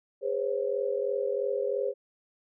sine tone cluster, 408.1 / 503 / 546 Hz, G#4 / B4 / C#5, -30 / +32 / -26 cents, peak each -31 dBFS, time 0.21-1.94 s, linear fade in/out 50 ms, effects none

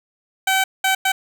15% pulse tone bursts at uneven times, 766 Hz, G5, 40 cents flat, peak -9 dBFS, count 3, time 0.47-0.64 / 0.84-0.95 / 1.05-1.12 s, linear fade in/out 5 ms, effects none

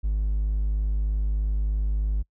triangle tone, 51.6 Hz, G#1, 10 cents flat, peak -19 dBFS, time 0.03-2.23 s, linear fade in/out 20 ms, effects noise-tail reverb RT60 0.1 s tail -26 dB re dry + tanh soft clip ceiling -15 dBFS

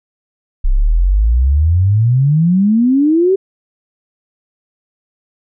sine exponential sweep, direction up, 30.76 to 394.6 Hz, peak -8 dBFS, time 0.64-3.36 s, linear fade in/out 10 ms, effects none

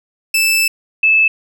sawtooth / sine tone pair in turn, 2637 / 2617 Hz, E7 / E7, 0 / -13 cents, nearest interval unison, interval 13 cents, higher first, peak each -8 dBFS, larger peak neither, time 0.34-0.68 / 1.03-1.28 s, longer first, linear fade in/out 5 ms, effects none

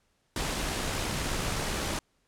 pink noise with amplitude modulation, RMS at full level -30 dBFS, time 0.36-1.99 s, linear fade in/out 2 ms, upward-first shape sine, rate 68.1 Hz, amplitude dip 25%, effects pink hiss -72 dBFS RMS until 2.27 s + low-pass 10000 Hz 12 dB/octave

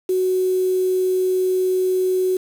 sine tone with quantisation, 370.9 Hz, F#4, 4 cents sharp, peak -16 dBFS, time 0.09-2.37 s, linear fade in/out 5 ms, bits 6, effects none

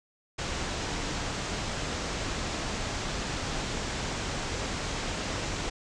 pink low-pass noise, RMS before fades -33 dBFS, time 0.38-5.7 s, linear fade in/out 10 ms, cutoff 7700 Hz, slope 48 dB/octave, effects none

